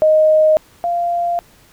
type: tone pair in turn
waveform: sine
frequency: 622 / 693.1 Hz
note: D#5 / F5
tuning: -1 / -13 cents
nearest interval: major second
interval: 188 cents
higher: second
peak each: -8 / -15 dBFS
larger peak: first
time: 0.02-0.57 / 0.84-1.39 s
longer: neither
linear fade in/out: 0 ms
effects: pink hiss -49 dBFS RMS until 1.72 s